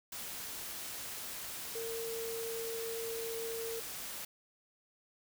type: tone in noise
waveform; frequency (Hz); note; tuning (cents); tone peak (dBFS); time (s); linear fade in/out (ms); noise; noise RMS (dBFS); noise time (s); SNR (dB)
sine; 456.7; A#4; -36; -38; 1.75-3.8; 5; white; -43; 0.12-4.25; +2
effects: none